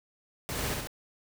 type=noise with echo; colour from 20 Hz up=pink; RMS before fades=-35 dBFS; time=0.49-0.74 s; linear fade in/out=0 ms; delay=66 ms; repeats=2; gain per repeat=-2 dB; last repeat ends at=0.872 s; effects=none